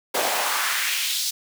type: noise with high-pass filter sweep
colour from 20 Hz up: pink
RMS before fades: -24 dBFS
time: 0.14-1.31 s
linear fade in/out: 10 ms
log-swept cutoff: 460 to 5000 Hz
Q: 1.8
effects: none